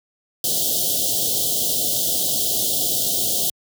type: band-stop noise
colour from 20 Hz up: white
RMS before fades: -21 dBFS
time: 0.44-3.5 s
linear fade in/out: 2 ms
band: 750 to 3000 Hz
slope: 96 dB/octave
effects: high-pass 80 Hz 12 dB/octave